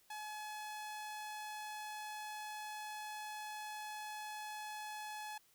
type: tone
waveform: sawtooth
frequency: 850 Hz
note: G#5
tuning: 40 cents sharp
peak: -40 dBFS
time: 0.1-5.38 s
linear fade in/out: 5 ms
effects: white hiss -70 dBFS RMS until 5.54 s